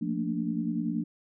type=chord; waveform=sine; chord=Bb major seventh; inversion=second; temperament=equal with one note detuned; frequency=174.61 / 222.8 / 233.1 / 293.7 Hz; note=F3 / A3 / Bb3 / D4; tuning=0 / +22 / 0 / 0 cents; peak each=-33 dBFS; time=0.01-1.04 s; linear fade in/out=10 ms; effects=none